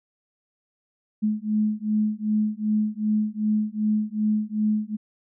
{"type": "beating tone pair", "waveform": "sine", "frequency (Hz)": [212.1, 214.7], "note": ["G#3", "A3"], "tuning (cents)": [37, -42], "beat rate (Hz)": 2.6, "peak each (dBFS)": -24, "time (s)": [1.22, 4.97], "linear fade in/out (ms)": 20, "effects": []}